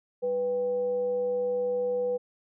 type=tone with frequency modulation; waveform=sine; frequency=493.9 Hz; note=B4; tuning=in tune; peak=-25 dBFS; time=0.22-2.18 s; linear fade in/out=20 ms; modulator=297 Hz; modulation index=0.23; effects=none